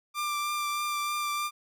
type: tone with vibrato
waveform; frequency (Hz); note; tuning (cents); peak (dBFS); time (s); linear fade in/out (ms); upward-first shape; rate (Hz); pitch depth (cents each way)
sawtooth; 1185; D6; +15; -25; 0.14-1.51; 50; triangle; 3.2; 16
effects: none